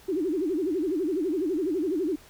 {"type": "tone with vibrato", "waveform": "sine", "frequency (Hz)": 340, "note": "F4", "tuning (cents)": -46, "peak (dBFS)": -24, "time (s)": [0.08, 2.16], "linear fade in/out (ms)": 10, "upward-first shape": "sine", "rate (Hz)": 12, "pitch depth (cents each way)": 250, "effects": ["pink hiss -53 dBFS RMS until 2.29 s"]}